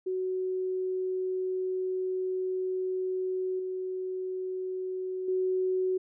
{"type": "tone with level steps", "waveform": "sine", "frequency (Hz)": 372.1, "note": "F#4", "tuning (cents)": 10, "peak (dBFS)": [-28, -31, -25], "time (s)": [0.06, 5.98], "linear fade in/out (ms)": 10, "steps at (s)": [3.59, 5.28], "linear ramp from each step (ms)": 5, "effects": []}